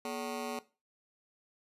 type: ring-modulated tone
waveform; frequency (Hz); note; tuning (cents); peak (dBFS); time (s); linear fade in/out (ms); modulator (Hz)
20% pulse; 333.4; E4; +20; -28; 0.05-0.59; 2; 93.5
effects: noise-tail reverb RT60 0.3 s tail -17 dB re dry + resampled to 32000 Hz

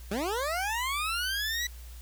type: linear sweep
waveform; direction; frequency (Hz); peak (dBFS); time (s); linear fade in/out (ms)
20% pulse; up; 183.1 to 1975.5; -24; 0.11-1.67; 5
effects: added 60 Hz sine -42 dBFS peak until 2.01 s + white hiss -54 dBFS RMS until 2.01 s

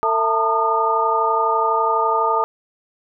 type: tone cluster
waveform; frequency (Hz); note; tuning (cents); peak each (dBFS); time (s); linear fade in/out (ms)
sine; 450.6 / 665 / 891 / 923 / 1220; A4 / E5 / A5 / A#5 / D#6; +41 / +15 / +22 / -17 / -34; -23 / -25 / -20 / -28 / -19; 0.03-2.44; 0
effects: none

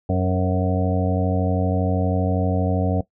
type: harmonic tone with a mistuned harmonic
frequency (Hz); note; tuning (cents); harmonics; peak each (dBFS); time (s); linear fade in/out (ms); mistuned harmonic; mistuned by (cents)
92.6; F#2; +2; 1 / 2 / 3 / 5 / 6 / 7 / 8; -21 / -24 / -26 / -28 / -29 / -29 / -30; 0.09-3.01; 5; 6; -29
effects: noise-tail reverb RT60 0.1 s tail -18 dB re dry

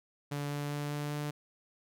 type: tone with pitch steps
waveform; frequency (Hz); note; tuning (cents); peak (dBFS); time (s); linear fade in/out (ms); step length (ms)
sawtooth; 144.3 / 145.14 / 145.98 / 146.82 / 147.67; D3 / D3 / D3 / D3 / D3; -30 / -20 / -10 / 0 / +10; -30; 0.31-1.31; 10; 200
effects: none

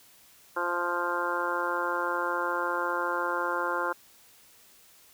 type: harmonic tone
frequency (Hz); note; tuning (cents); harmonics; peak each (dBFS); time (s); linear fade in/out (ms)
174.61; F3; 0; 2 / 3 / 4 / 5 / 6 / 7 / 8 / 9; -36 / -34 / -42 / -35 / -32 / -39 / -32 / -39; 0.56-3.93; 10
effects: white hiss -57 dBFS RMS until 5.13 s

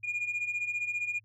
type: beating tone pair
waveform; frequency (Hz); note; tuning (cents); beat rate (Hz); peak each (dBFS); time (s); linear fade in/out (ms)
sine; 2418 / 2433; D7 / D#7; +50 / -39; 15; -34 / -30; 0.03-1.2; 20
effects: tanh soft clip ceiling -27 dBFS + added 107 Hz sine -61 dBFS peak until 1.24 s

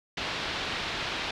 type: low-pass noise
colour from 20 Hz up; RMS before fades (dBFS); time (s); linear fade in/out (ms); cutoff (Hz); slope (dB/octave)
white; -33; 0.17-1.31; 5; 4000; 24
effects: none

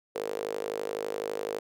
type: tone with high-pass filter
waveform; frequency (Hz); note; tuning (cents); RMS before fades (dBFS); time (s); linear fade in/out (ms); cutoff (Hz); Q
sawtooth; 51.91; G#1; 0; -34; 0.15-1.59; 5; 460; 6.4
effects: none

